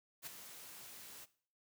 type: noise with ADSR envelope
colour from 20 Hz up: white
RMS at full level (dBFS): -44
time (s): 0.22-1.26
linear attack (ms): 46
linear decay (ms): 15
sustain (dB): -9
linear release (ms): 24
effects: noise-tail reverb RT60 0.5 s tail -18 dB re dry + high-pass 80 Hz 12 dB/octave